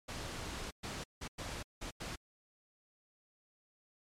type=noise bursts at uneven times; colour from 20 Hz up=pink; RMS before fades=-42 dBFS; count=6; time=0.08-0.71 / 0.83-1.04 / 1.21-1.28 / 1.38-1.63 / 1.81-1.91 / 2-2.16 s; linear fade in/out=10 ms; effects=low-pass 8000 Hz 12 dB/octave + MP3 96 kbps